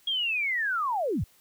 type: linear sweep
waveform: sine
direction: down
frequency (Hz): 3302 to 55.1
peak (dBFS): -25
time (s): 0.07-1.24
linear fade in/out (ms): 5
effects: white hiss -61 dBFS RMS until 1.4 s